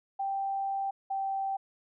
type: tone pair in turn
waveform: sine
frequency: 784 / 779 Hz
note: G5 / G5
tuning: 0 / -11 cents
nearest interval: unison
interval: 11 cents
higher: first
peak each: -29 / -29 dBFS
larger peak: neither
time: 0.19-0.91 / 1.1-1.57 s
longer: first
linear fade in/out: 10 ms
effects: none